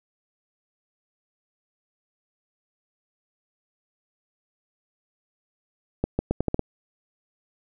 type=accelerating click train; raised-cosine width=2 ms; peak=-9 dBFS; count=7; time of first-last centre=6.04-6.593 s; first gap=150 ms; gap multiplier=0.8; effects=none